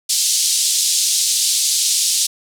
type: band-pass noise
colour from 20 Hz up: white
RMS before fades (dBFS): -17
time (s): 0.09-2.27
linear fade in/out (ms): 10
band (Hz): 3700 to 9100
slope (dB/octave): 24
effects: none